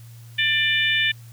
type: harmonic tone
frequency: 593 Hz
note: D5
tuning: 17 cents sharp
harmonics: 3 / 4 / 5 / 6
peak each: -22 / -23 / -24 / -25 dBFS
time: 0.38-1.12 s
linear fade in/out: 10 ms
effects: added 116 Hz sine -40 dBFS peak until 1.32 s + white hiss -53 dBFS RMS until 1.32 s